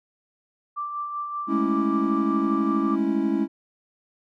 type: tone with tremolo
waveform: sine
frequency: 1174.7 Hz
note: D6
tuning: in tune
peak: -26 dBFS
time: 0.76-2.96 s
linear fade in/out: 20 ms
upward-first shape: sine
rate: 5.2 Hz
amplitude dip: 40%
type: chord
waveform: triangle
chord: A major seventh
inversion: third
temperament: equal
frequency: 207.7 / 220 / 277.2 / 329.6 Hz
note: G#3 / A3 / C#4 / E4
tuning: 0 / 0 / 0 / 0 cents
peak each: -25 / -28 / -23 / -23 dBFS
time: 1.47-3.48 s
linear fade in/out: 50 ms
effects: none